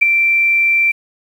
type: tone with ADSR envelope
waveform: sine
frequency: 2349 Hz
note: D7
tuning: in tune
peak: -3 dBFS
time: 0.01-0.92 s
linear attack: 18 ms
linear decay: 4 ms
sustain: -7 dB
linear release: 11 ms
effects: 7-bit